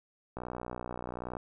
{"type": "click train", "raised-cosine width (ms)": 1, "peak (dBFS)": -24, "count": 62, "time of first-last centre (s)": [0.37, 1.368], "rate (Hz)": 61.1, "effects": []}